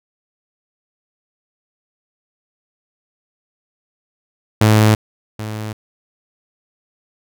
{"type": "tone with echo", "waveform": "sawtooth", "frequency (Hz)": 107.9, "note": "A2", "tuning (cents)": -33, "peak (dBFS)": -5, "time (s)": [4.61, 4.95], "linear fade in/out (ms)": 5, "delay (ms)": 780, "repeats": 1, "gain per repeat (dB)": -15, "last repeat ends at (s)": 5.73, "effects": []}